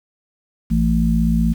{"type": "harmonic tone", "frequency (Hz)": 56.1, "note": "A1", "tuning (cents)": 34, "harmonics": [1, 3, 4], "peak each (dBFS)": [-18, -18, -18], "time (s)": [0.7, 1.54], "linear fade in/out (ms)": 20, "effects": ["7-bit"]}